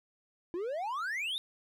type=exponential sweep; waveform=triangle; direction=up; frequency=330 to 3794 Hz; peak=-31 dBFS; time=0.54-1.38 s; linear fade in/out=0 ms; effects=none